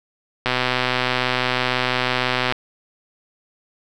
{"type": "click train", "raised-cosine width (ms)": 0.3, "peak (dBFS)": -3, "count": 261, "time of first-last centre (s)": [0.46, 2.523], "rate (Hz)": 126, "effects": []}